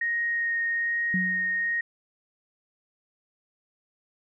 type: tone with vibrato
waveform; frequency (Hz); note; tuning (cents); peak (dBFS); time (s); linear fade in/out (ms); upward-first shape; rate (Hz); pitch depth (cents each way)
sine; 1864.7; A#6; 0; -24; 0.01-1.81; 5; sine; 1.2; 8
type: tone with exponential decay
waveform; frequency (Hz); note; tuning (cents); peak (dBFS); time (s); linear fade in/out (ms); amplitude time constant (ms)
sine; 185; F#3; 0; -23; 1.14-1.74; 2; 130
effects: none